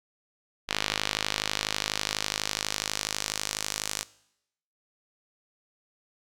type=tone with band-pass filter sweep; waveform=sawtooth; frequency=52.1 Hz; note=G#1; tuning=6 cents sharp; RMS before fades=-32 dBFS; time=0.68-4.04 s; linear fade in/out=20 ms; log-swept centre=3500 to 7000 Hz; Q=1.1; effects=noise-tail reverb RT60 0.8 s tail -20 dB re dry